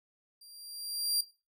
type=tone with level ramp; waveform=sawtooth; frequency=4749 Hz; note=D8; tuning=18 cents sharp; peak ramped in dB=-50 to -22 dBFS; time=0.41-1.21 s; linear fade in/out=5 ms; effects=noise-tail reverb RT60 0.3 s tail -18 dB re dry